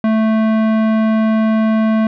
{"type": "tone with tanh clipping", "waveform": "sine", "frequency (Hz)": 220, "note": "A3", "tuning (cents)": 0, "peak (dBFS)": -13, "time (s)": [0.04, 2.07], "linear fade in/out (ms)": 2, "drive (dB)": 17, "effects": []}